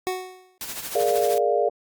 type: tone with exponential decay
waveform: 25% pulse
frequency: 370 Hz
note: F#4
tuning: in tune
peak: -18 dBFS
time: 0.07-0.58 s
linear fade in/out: 0 ms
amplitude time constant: 110 ms
type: noise with tremolo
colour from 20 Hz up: white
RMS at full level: -31 dBFS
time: 0.61-1.38 s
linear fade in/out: 0 ms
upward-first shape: sine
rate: 13 Hz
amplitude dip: 55%
type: chord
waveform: sine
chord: Bb dominant seventh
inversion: third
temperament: equal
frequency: 415.3 / 466.2 / 587.3 / 698.5 Hz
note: Ab4 / Bb4 / D5 / F5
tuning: 0 / 0 / 0 / 0 cents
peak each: -24 dBFS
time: 0.95-1.69 s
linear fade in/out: 5 ms
effects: Opus 48 kbps